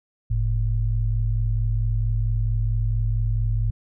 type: tone pair together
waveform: sine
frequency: 45.53 / 110 Hz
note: F#1 / A2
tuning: -27 / 0 cents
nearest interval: octave + minor third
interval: 1527 cents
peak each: -22 dBFS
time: 0.3-3.71 s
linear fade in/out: 10 ms
effects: none